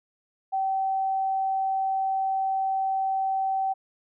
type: tone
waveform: sine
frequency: 770 Hz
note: G5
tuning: 31 cents flat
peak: -23 dBFS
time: 0.52-3.74 s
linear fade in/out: 20 ms
effects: none